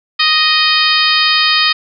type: harmonic tone with a mistuned harmonic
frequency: 622.3 Hz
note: D#5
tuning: in tune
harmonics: 2 / 3 / 4 / 5 / 6 / 7 / 8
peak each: -17 / -17 / -17 / -17 / -17 / -17 / -17 dBFS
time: 0.19-1.73 s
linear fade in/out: 10 ms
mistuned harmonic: 8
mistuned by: -21 cents
effects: none